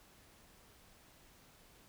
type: silence
effects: pink hiss -63 dBFS RMS until 1.88 s